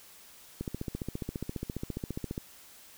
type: click train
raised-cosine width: 3 ms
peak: -21 dBFS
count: 27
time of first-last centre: 0.61-2.379 s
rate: 14.7 Hz
effects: white hiss -54 dBFS RMS until 2.97 s